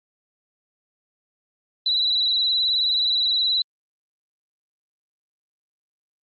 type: tone with vibrato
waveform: sine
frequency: 3951 Hz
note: B7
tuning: in tune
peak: -18 dBFS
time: 1.86-3.62 s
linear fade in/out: 2 ms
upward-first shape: triangle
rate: 19 Hz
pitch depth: 56 cents each way
effects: Opus 48 kbps

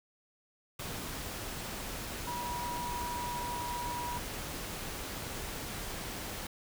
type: tone in noise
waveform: sine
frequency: 967 Hz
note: B5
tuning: 37 cents flat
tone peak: -36 dBFS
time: 2.27-4.18 s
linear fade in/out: 5 ms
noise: pink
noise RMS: -40 dBFS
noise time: 0.79-6.47 s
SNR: +1 dB
effects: none

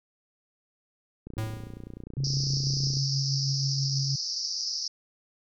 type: click train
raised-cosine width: 3 ms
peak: -27 dBFS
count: 52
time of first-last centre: 1.27-2.97 s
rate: 30 Hz
type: tone with exponential decay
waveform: square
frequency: 110 Hz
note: A2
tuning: in tune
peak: -27 dBFS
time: 1.38-2.03 s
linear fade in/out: 0 ms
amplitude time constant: 140 ms
type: tone with tremolo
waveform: sine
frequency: 136.6 Hz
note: C#3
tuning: 25 cents flat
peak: -25 dBFS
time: 2.17-4.16 s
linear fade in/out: 10 ms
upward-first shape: sine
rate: 6.2 Hz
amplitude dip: 30%
type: band-pass noise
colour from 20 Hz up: pink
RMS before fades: -32 dBFS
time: 2.24-4.88 s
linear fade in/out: 5 ms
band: 4700 to 5700 Hz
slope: 96 dB/octave
effects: none

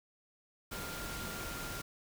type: tone in noise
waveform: sine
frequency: 1396.9 Hz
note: F6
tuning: in tune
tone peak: -46 dBFS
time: 0.71-1.82 s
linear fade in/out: 10 ms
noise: pink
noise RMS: -42 dBFS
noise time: 0.71-1.82 s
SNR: -7 dB
effects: none

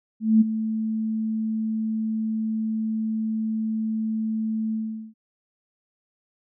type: tone with ADSR envelope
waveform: sine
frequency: 220 Hz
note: A3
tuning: in tune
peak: -11 dBFS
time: 0.2-5.14 s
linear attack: 210 ms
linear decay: 18 ms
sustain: -12 dB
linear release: 410 ms
effects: none

